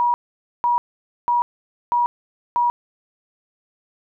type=tone bursts; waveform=sine; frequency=961 Hz; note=B5; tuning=48 cents flat; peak=-15 dBFS; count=5; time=0-2.7 s; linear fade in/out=0 ms; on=140 ms; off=500 ms; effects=none